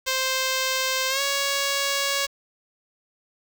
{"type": "tone with pitch glide", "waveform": "5% pulse", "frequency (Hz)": [523, 557.3], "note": ["C5", "C#5"], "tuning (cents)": [-1, 9], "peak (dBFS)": -11, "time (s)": [0.06, 2.27], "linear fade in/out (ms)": 20, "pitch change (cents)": 110, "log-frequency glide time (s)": [1.09, 1.21], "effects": ["7-bit"]}